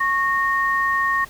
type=tone pair together; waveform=sine; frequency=1100 / 1850 Hz; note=C#6 / A#6; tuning=-14 / -14 cents; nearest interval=major sixth; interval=900 cents; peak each=-20 dBFS; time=0-1.25 s; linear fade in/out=10 ms; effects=pink hiss -44 dBFS RMS until 1.29 s